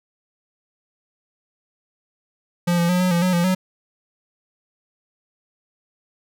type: tone with pitch steps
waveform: square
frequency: 174.3 / 171.3 / 179.9 / 182.9 / 171.7 / 183.4 / 172.7 / 185.7 Hz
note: F3 / F3 / F#3 / F#3 / F3 / F#3 / F3 / F#3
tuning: -3 / -33 / -48 / -20 / -29 / -15 / -19 / +7 cents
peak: -17 dBFS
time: 2.67-3.55 s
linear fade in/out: 10 ms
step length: 110 ms
effects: none